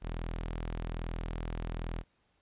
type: tone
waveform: sawtooth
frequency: 41.2 Hz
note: E1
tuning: in tune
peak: -31 dBFS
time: 0.01-2.04 s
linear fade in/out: 50 ms
effects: pink hiss -73 dBFS RMS until 2.41 s + resampled to 8000 Hz